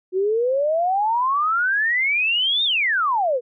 sine exponential two-way sweep, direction up then down, 362.3 to 3713 to 463 Hz, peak -17 dBFS, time 0.12-3.41 s, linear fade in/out 50 ms, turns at 2.64 s, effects none

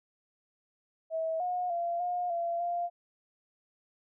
sine tone with pitch steps, 647 / 721 / 687 / 713 / 683 / 696 Hz, E5 / F#5 / F5 / F5 / F5 / F5, -32 / -45 / -29 / +36 / -39 / -6 cents, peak -29 dBFS, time 1.1-2.9 s, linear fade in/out 50 ms, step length 300 ms, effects none

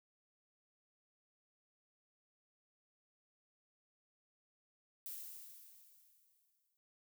violet noise with exponential decay, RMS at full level -45 dBFS, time 5.06-6.77 s, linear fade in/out 0 ms, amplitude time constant 370 ms, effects none

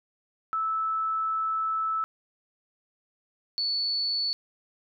sine tone pair in turn, 1310 / 4448 Hz, E6 / C#8, -11 / +5 cents, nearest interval octave + major sixth, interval 2116 cents, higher second, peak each -25 dBFS, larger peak neither, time 0.53-2.04 / 3.58-4.33 s, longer first, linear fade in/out 0 ms, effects none

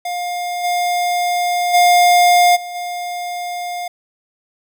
square tone with level steps, 708 Hz, F5, 23 cents sharp, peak -21 / -16 / -9 / -27 / -23 dBFS, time 0.05-3.88 s, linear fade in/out 5 ms, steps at 0.63 / 1.73 / 2.55 / 2.74 s, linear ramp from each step 20 ms, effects none

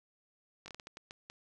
slowing click train, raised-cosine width 0.2 ms, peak -29 dBFS, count 9, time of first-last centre 0.66-1.3 s, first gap 20 ms, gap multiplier 1.38, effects none

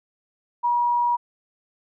sine tone, 960 Hz, B5, 49 cents flat, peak -18 dBFS, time 0.63-1.17 s, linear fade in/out 20 ms, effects none

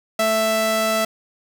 sawtooth tone pair together, 220.1 / 661 Hz, A3 / E5, +1 / +5 cents, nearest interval octave + perfect fifth, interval 1904 cents, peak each -22 / -14 dBFS, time 0.19-1.05 s, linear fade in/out 5 ms, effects none

